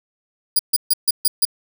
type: tone bursts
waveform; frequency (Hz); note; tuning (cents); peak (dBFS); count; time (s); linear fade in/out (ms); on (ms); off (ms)
5% pulse; 4862; D#8; -41; -6; 6; 0.56-1.452; 5; 32; 140
effects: none